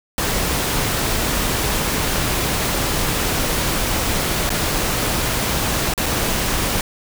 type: noise with dropouts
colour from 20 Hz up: pink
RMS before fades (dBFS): -20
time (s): 0.18-6.81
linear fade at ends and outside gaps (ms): 1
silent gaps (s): 4.493-4.503 / 5.938-5.977 / 6.06-6.063
effects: none